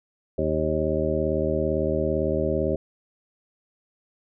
harmonic tone, 77.78 Hz, D#2, in tune, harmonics 1 / 2 / 3 / 4 / 5 / 7 / 8, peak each -30 / -31 / -31 / -31 / -27 / -27 / -30 dBFS, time 0.38-2.76 s, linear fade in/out 5 ms, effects none

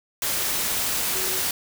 sine tone in noise, 375.4 Hz, F#4, 25 cents sharp, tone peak -35 dBFS, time 1.15-1.4 s, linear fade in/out 2 ms, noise white, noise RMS -25 dBFS, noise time 0.22-1.51 s, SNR -13 dB, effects none

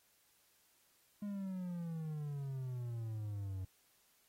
triangle exponential sweep, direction down, 207.7 to 92.5 Hz, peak -37 dBFS, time 1.22-3.65 s, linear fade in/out 5 ms, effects white hiss -72 dBFS RMS until 4.28 s + AAC 48 kbps

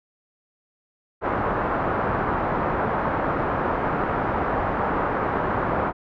white low-pass noise, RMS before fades -24 dBFS, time 1.21-5.93 s, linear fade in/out 50 ms, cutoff 1300 Hz, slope 24 dB/octave, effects none

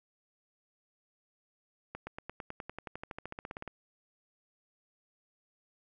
accelerating click train, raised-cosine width 0.5 ms, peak -25 dBFS, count 22, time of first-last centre 1.95-3.677 s, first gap 120 ms, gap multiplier 0.96, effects none

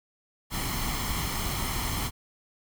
pink noise with comb filter, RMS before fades -30 dBFS, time 0.5-2.11 s, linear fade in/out 50 ms, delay 0.95 ms, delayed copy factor +0.6, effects none

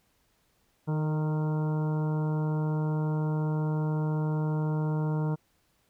harmonic tone with a mistuned harmonic, 154.5 Hz, D#3, 12 cents flat, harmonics 1 / 2 / 3 / 4 / 5 / 6 / 7 / 8 / 9, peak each -26 / -37 / -38 / -44 / -47 / -42 / -49 / -55 / -49 dBFS, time 0.87-5.36 s, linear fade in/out 20 ms, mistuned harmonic 3, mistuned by -21 cents, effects pink hiss -70 dBFS RMS until 5.89 s

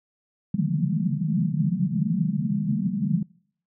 white band-pass noise, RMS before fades -24 dBFS, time 0.54-3.23 s, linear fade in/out 5 ms, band 140 to 220 Hz, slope 96 dB/octave, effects noise-tail reverb RT60 0.6 s tail -25 dB re dry

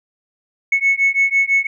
sine beating tone pair, 2200 / 2206 Hz, C#7 / C#7, -14 / -9 cents, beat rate 6 Hz, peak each -15 dBFS, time 0.72-1.67 s, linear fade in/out 5 ms, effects tanh soft clip ceiling -7 dBFS

